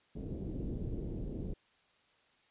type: low-pass noise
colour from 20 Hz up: pink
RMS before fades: -39 dBFS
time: 0.15-1.54 s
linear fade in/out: 10 ms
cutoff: 410 Hz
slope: 24 dB/octave
effects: white hiss -69 dBFS RMS until 2.5 s + resampled to 8000 Hz